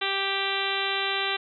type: harmonic tone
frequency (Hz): 392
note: G4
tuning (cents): 0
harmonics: 1 / 2 / 3 / 4 / 5 / 6 / 7 / 8 / 9 / 10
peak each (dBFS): -34 / -34 / -34 / -34 / -34 / -34 / -34 / -34 / -34 / -34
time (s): 0.01-1.37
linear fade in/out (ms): 10
effects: none